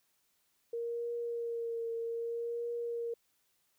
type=tone with vibrato; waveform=sine; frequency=466.2 Hz; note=A#4; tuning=in tune; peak=-34 dBFS; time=0.73-3.14 s; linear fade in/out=5 ms; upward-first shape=triangle; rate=0.63 Hz; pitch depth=27 cents each way; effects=white hiss -75 dBFS RMS until 3.78 s